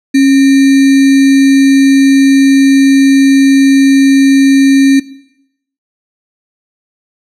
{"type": "tone with sample-and-hold", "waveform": "sine", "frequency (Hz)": 273.1, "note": "C#4", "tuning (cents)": -26, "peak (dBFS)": -3, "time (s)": [0.14, 5], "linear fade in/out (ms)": 10, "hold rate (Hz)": 2100, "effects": ["noise-tail reverb RT60 0.8 s tail -18 dB re dry", "low-pass 9000 Hz 12 dB/octave"]}